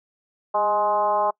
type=tone with frequency modulation; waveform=sine; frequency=835 Hz; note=G#5; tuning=9 cents sharp; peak=-18 dBFS; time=0.54-1.31 s; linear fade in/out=10 ms; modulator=213 Hz; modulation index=1.3; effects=noise-tail reverb RT60 0.1 s tail -25 dB re dry